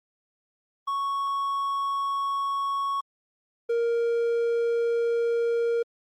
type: tone pair in turn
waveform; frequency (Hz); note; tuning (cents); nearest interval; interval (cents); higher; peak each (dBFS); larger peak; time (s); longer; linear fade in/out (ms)
triangle; 1108.7 / 467.3; C#6 / A#4; 0 / +4; octave + minor third; 1496; first; -23 / -20; second; 0.87-3.01 / 3.69-5.83; neither; 10
effects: Opus 24 kbps